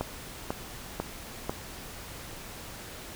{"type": "click train", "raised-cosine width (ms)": 1, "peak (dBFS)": -15, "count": 4, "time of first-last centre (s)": [0.01, 1.495], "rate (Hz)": 2.02, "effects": ["pink hiss -43 dBFS RMS until 3.15 s"]}